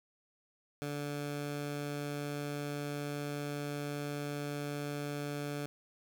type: tone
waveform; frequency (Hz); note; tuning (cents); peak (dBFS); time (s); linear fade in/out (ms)
15% pulse; 145.2; D3; -19; -30; 0.82-5.66; 0
effects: none